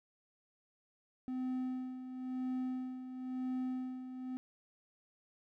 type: tone with tremolo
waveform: triangle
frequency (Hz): 255.9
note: C4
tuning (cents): -38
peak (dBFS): -32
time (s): 1.28-4.37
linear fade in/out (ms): 0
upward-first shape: sine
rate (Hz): 0.98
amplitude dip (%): 65
effects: none